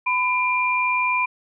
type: tone pair together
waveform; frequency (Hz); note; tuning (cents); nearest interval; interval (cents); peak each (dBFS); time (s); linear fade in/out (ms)
sine; 1003 / 2386; B5 / D7; +26 / +27; octave + minor third; 1501; -21; 0.06-1.26; 10
effects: none